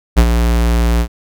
square tone with ADSR envelope, 58.27 Hz, A#1, in tune, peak -4 dBFS, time 0.16-1.08 s, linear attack 25 ms, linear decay 62 ms, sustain -7 dB, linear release 76 ms, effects none

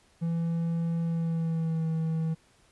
triangle tone with pitch glide, 167 to 161.22 Hz, E3 to E3, +23 to -38 cents, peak -24 dBFS, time 0.21-2.35 s, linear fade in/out 20 ms, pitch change -61 cents, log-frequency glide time 1.02-1.87 s, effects pink hiss -63 dBFS RMS until 2.71 s + resampled to 24000 Hz

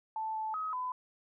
sine tone with pitch steps, 879 / 873 / 1269 / 1006 Hz, A5 / A5 / D#6 / B5, -2 / -14 / +34 / +32 cents, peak -33 dBFS, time 0.16-0.92 s, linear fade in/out 2 ms, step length 190 ms, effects none

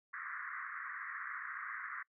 white band-pass noise, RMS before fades -44 dBFS, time 0.13-2.03 s, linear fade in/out 10 ms, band 1100 to 2000 Hz, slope 96 dB/octave, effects noise-tail reverb RT60 0.1 s tail -23 dB re dry

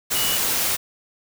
sine tone in noise, 2933 Hz, F#7, 16 cents flat, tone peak -26 dBFS, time 0.14-0.38 s, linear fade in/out 20 ms, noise white, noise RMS -22 dBFS, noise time 0.1-0.77 s, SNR -7 dB, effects none

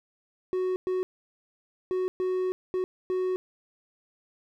triangle tone bursts at uneven times, 369.8 Hz, F#4, 1 cent flat, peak -23 dBFS, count 6, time 0.53-0.76 / 0.87-1.03 / 1.91-2.08 / 2.2-2.52 / 2.74-2.84 / 3.1-3.36 s, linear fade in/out 0 ms, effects none

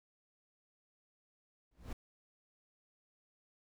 brown noise with exponential growth, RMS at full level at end -37 dBFS, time 1.71-1.93 s, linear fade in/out 5 ms, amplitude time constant 46 ms, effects none

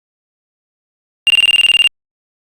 sine tone bursts, 2794 Hz, F7, in tune, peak -3 dBFS, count 12, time 1.27-1.873 s, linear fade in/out 0 ms, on 31 ms, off 21 ms, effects tanh soft clip ceiling -5 dBFS + Opus 48 kbps

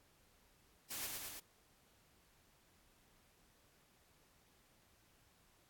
white noise with echo, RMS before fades -44 dBFS, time 0.9-1.07 s, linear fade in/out 10 ms, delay 110 ms, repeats 3, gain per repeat -2 dB, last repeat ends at 1.4 s, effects pink hiss -71 dBFS RMS until 5.69 s + AAC 64 kbps

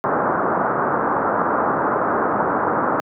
white low-pass noise, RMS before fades -19 dBFS, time 0.04-3 s, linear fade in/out 0 ms, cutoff 1400 Hz, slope 48 dB/octave, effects high-pass 200 Hz 12 dB/octave

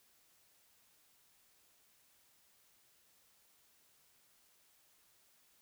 silence, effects white hiss -70 dBFS RMS until 5.61 s

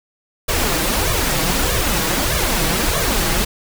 pink noise with flanger, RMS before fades -18 dBFS, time 0.48-3.45 s, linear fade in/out 10 ms, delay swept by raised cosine 1.7 to 6.3 ms, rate 1.6 Hz, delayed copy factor +0.8, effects none

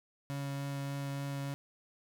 35% pulse tone with vibrato, 139.7 Hz, C#3, 14 cents sharp, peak -34 dBFS, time 0.3-1.54 s, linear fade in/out 0 ms, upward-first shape triangle, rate 3.4 Hz, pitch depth 10 cents each way, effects none

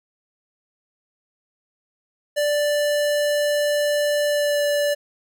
square tone with pitch glide, 587.3 to 582.2 Hz, D5 to D5, 0 to -15 cents, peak -19 dBFS, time 2.36-4.95 s, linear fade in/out 20 ms, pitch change -15 cents, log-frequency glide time 4.26-4.63 s, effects none

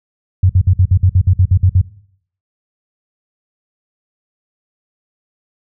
sine tone bursts, 92.7 Hz, F#2, 4 cents sharp, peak -6 dBFS, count 12, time 0.43-1.815 s, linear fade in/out 5 ms, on 65 ms, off 55 ms, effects noise-tail reverb RT60 0.6 s tail -18 dB re dry

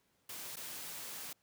white noise with dropouts, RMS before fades -45 dBFS, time 0.29-1.33 s, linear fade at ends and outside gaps 5 ms, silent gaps 0.559-0.567 s, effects pink hiss -75 dBFS RMS until 1.42 s + high-pass 100 Hz 12 dB/octave

